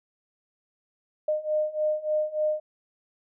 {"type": "beating tone pair", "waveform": "sine", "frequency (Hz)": [610, 613.4], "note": ["D#5", "D#5"], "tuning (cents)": [-34, -25], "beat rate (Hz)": 3.4, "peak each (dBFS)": [-28, -26], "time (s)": [1.28, 2.6], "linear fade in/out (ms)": 5, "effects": []}